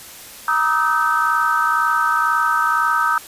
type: tone cluster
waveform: sine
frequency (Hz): 944 / 1223 / 1285 / 1540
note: A#5 / D#6 / E6 / G6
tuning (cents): +22 / -30 / -45 / -31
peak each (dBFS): -22 / -23 / -18 / -20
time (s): 0.48-3.18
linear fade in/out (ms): 2
effects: white hiss -38 dBFS RMS until 3.27 s + resampled to 32000 Hz